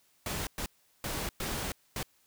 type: noise bursts at uneven times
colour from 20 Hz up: pink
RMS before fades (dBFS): -35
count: 5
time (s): 0.26-0.47 / 0.58-0.66 / 1.04-1.29 / 1.4-1.72 / 1.96-2.03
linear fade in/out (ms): 2
effects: white hiss -68 dBFS RMS until 2.26 s